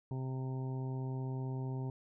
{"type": "harmonic tone", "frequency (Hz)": 130.81, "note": "C3", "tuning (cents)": 0, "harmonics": [1, 2, 3, 4, 5, 6, 7], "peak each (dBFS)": [-36, -45, -47, -58, -56, -56, -53], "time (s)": [0.11, 1.9], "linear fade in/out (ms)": 2, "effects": []}